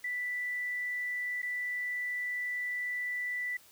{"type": "tone with dropouts", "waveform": "sine", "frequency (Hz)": 1975.5, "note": "B6", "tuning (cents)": 0, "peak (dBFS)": -32, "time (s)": [0.04, 3.57], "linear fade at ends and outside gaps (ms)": 5, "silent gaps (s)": [1.419, 1.428], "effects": ["white hiss -59 dBFS RMS until 3.71 s"]}